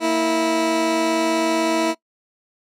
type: tone pair together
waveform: 20% pulse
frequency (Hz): 231 / 326.7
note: A#3 / E4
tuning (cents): -16 / -15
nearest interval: tritone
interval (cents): 601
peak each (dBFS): -21 / -13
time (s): 0-1.95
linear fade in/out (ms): 50
effects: noise-tail reverb RT60 0.1 s tail -22 dB re dry + low-pass 9000 Hz 12 dB/octave